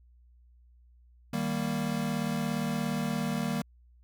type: chord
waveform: square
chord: Eb major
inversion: none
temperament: equal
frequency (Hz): 155.56 / 196 / 233.1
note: Eb3 / G3 / Bb3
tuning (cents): 0 / 0 / 0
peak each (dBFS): -35 / -34 / -33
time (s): 1.33-3.62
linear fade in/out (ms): 5
effects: added 60 Hz sine -56 dBFS peak until 4.03 s